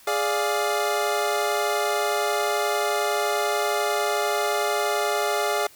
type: chord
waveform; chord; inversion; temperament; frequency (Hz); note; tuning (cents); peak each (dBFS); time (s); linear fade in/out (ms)
25% pulse; D diminished; second; equal; 415.3 / 587.3 / 698.5; Ab4 / D5 / F5; 0 / 0 / 0; -22 / -23 / -23; 0.07-5.67; 5
effects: white hiss -51 dBFS RMS until 5.75 s